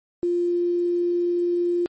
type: tone with quantisation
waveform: sine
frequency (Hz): 349.2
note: F4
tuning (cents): 0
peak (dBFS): -19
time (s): 0.23-1.86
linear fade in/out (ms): 0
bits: 8
effects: MP3 32 kbps